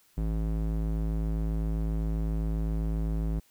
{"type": "tone with band-pass filter", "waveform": "square", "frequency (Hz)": 53.8, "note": "A1", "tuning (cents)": -38, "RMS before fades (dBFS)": -29, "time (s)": [0.17, 3.4], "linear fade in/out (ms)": 10, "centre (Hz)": 130, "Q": 0.71, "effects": ["white hiss -64 dBFS RMS until 3.5 s"]}